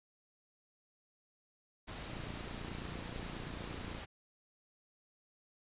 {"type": "noise", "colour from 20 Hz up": "pink", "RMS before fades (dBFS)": -45, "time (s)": [1.87, 4.06], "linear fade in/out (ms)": 20}
{"type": "click train", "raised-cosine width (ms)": 3, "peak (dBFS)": -33, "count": 56, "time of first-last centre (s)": [2.1, 3.984], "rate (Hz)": 29.2}
{"effects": ["resampled to 8000 Hz"]}